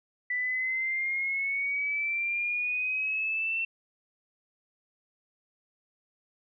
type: exponential sweep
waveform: sine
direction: up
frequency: 1975.5 to 2700 Hz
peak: -27 dBFS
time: 0.3-3.65 s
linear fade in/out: 5 ms
effects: none